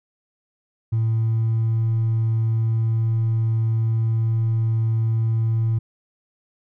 triangle tone with hard clipping, 112.6 Hz, A2, 40 cents sharp, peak -17 dBFS, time 0.92-5.79 s, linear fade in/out 10 ms, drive 2 dB, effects none

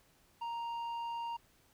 sine tone with tanh clipping, 933 Hz, A#5, 1 cent sharp, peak -38 dBFS, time 0.41-1.37 s, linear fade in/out 10 ms, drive 7 dB, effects pink hiss -68 dBFS RMS until 1.73 s

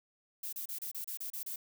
violet noise bursts, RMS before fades -40 dBFS, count 9, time 0.43-1.56 s, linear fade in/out 5 ms, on 98 ms, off 31 ms, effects none

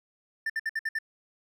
triangle tone bursts, 1784 Hz, A6, 23 cents sharp, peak -25 dBFS, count 6, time 0.46-0.988 s, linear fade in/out 5 ms, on 38 ms, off 60 ms, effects none

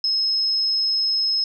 sine tone, 5170 Hz, E8, 34 cents flat, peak -18 dBFS, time 0.04-1.44 s, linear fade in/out 2 ms, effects none

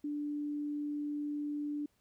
sine tone, 293.7 Hz, D4, in tune, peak -34 dBFS, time 0.04-1.86 s, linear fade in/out 5 ms, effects pink hiss -75 dBFS RMS until 2 s

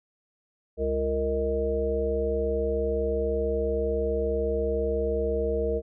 harmonic tone with a mistuned harmonic, 69.3 Hz, C#2, in tune, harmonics 1 / 3 / 5 / 7 / 9, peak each -30 / -37 / -35 / -26 / -32 dBFS, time 0.77-5.82 s, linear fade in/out 50 ms, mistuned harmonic 7, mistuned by -90 cents, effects none

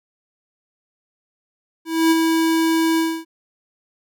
square tone with ADSR envelope, 325.7 Hz, E4, 21 cents flat, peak -12 dBFS, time 1.85-3.25 s, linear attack 260 ms, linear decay 29 ms, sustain -4 dB, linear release 270 ms, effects none

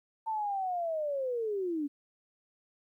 sine linear sweep, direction down, 900 to 277.2 Hz, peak -30 dBFS, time 0.26-1.88 s, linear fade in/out 20 ms, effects 12-bit

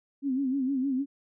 sine tone with vibrato, 267.2 Hz, C4, 36 cents sharp, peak -25 dBFS, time 0.22-1.06 s, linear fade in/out 50 ms, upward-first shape sine, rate 6.5 Hz, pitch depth 94 cents each way, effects none

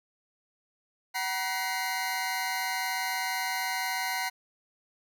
25% pulse tone cluster, 754 / 958 / 2075 Hz, F#5 / A#5 / C7, +32 / +47 / -15 cents, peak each -30 dBFS, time 1.14-4.3 s, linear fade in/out 20 ms, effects none

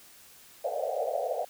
white band-pass noise, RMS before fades -31 dBFS, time 0.64-1.45 s, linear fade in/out 10 ms, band 470 to 750 Hz, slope 96 dB/octave, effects white hiss -54 dBFS RMS until 1.49 s

